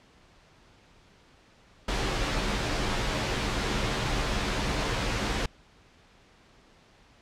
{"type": "noise with comb filter", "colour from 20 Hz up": "pink", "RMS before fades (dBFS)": -28, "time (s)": [1.88, 5.46], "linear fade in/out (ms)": 5, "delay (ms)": 12, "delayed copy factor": -0.55, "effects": ["pink hiss -58 dBFS RMS until 7.21 s", "low-pass 5000 Hz 12 dB/octave"]}